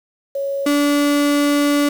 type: tone pair in turn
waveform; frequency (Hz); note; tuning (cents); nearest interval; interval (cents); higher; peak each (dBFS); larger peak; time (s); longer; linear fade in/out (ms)
sine / 35% pulse; 554.4 / 288.9; C#5 / D4; 0 / -28; major seventh; 1128; first; -19 / -12; second; 0.35-0.66 / 0.66-1.89; second; 5
effects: 7-bit